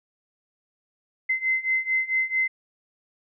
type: beating tone pair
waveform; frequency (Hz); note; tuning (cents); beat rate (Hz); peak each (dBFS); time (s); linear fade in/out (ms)
sine; 2059 / 2063.5; C7 / C7; -28 / -25; 4.5; -26 / -24; 1.29-2.48; 10
effects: none